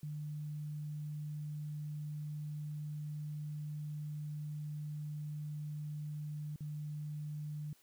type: tone with dropouts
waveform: sine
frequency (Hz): 150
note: D3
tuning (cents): +37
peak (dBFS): -39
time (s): 0.03-7.73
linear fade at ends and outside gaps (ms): 2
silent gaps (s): 6.56-6.606
effects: white hiss -68 dBFS RMS until 7.82 s